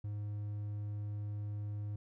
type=tone; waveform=triangle; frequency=103.8 Hz; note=G#2; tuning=in tune; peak=-35 dBFS; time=0.04-1.96 s; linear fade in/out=5 ms; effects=none